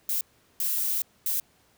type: noise bursts at uneven times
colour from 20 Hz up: violet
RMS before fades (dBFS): -27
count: 3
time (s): 0.09-0.21 / 0.6-1.02 / 1.26-1.4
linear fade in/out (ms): 2
effects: pink hiss -63 dBFS RMS until 1.77 s + high-pass 60 Hz 12 dB/octave